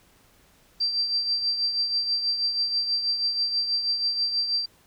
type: tone with tremolo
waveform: sine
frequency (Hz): 4700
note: D8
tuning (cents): +1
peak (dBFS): -20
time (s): 0.8-4.66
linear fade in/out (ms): 10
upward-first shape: triangle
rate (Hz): 6.2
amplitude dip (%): 60
effects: pink hiss -59 dBFS RMS until 4.86 s